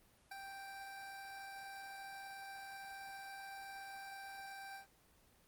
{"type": "tone with ADSR envelope", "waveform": "25% pulse", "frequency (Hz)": 784, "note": "G5", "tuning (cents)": 0, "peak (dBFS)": -40, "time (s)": [0.31, 4.87], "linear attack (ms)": 6, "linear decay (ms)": 16, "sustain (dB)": -4, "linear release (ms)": 110, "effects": ["pink hiss -69 dBFS RMS until 5.47 s", "Opus 24 kbps"]}